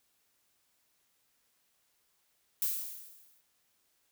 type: noise with exponential decay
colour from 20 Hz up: violet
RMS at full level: -29 dBFS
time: 2.62-3.41 s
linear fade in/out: 2 ms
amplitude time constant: 170 ms
effects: white hiss -74 dBFS RMS until 4.11 s